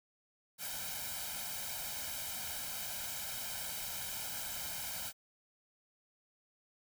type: noise with comb filter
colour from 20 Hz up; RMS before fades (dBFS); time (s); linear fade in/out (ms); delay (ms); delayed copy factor
white; -41; 0.58-5.13; 50; 1.3; +0.8
effects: none